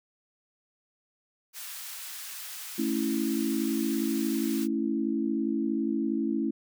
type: high-pass noise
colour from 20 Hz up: white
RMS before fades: -40 dBFS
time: 1.53-4.68 s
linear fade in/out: 50 ms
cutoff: 1200 Hz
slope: 12 dB/octave
type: chord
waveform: sine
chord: A major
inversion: none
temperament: equal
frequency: 220 / 277.2 / 329.6 Hz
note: A3 / C#4 / E4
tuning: 0 / 0 / 0 cents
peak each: -30 dBFS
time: 2.78-6.51 s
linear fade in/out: 10 ms
effects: none